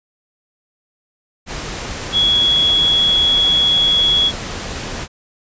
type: tone in noise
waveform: sine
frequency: 3353 Hz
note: G#7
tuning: 16 cents sharp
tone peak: -11 dBFS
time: 2.12-4.32 s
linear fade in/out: 50 ms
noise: pink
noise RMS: -26 dBFS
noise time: 1.46-5.08 s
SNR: +12 dB
effects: resampled to 16000 Hz